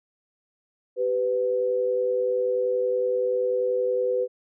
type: tone pair together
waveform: sine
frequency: 389 / 499.5 Hz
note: G4 / B4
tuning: -13 / +20 cents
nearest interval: major third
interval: 433 cents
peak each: -28 / -22 dBFS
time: 0.96-4.28 s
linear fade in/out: 50 ms
effects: none